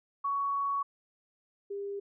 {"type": "tone pair in turn", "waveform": "sine", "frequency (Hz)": [1119, 400.9], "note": ["C#6", "G4"], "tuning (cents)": [16, 39], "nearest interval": "octave + tritone", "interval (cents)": 1777, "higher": "first", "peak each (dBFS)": [-28, -34], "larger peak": "first", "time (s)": [[0.24, 0.83], [1.7, 2]], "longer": "first", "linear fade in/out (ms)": 10, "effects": []}